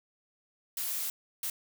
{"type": "noise bursts at uneven times", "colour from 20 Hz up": "blue", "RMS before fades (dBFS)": -34, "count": 2, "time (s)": [[0.77, 1.1], [1.43, 1.5]], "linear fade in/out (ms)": 2, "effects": []}